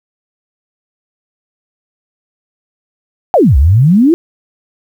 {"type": "exponential two-way sweep", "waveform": "sine", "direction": "down then up", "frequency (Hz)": [804, 61.74, 355.4], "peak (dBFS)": -4, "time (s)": [3.34, 4.14], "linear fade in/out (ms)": 0, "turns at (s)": 3.57, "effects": ["7-bit"]}